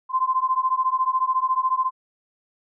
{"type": "beating tone pair", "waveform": "sine", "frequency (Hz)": [1031, 1045], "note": ["C6", "C6"], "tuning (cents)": [-26, -2], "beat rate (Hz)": 14, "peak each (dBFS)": -22, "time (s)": [0.09, 1.91], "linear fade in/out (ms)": 50, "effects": []}